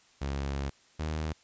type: tone pair in turn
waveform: sawtooth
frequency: 69.3 / 77.79 Hz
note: C#2 / D#2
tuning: 0 / 0 cents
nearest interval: major second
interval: 200 cents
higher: second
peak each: -27 dBFS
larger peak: neither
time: 0.21-0.7 / 0.99-1.33 s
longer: first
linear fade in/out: 10 ms
effects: white hiss -62 dBFS RMS until 1.43 s + resampled to 16000 Hz